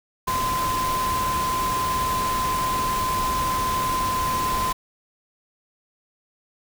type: tone in noise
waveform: sine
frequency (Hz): 1029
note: C6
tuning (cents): -29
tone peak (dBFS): -22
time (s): 0.27-4.73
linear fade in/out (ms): 10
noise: pink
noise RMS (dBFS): -29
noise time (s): 0.27-4.73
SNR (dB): +4
effects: none